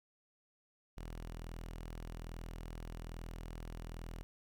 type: tone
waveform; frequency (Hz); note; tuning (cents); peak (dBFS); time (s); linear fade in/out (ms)
sawtooth; 41.2; E1; 0; -40; 0.97-4.23; 0
effects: 13-bit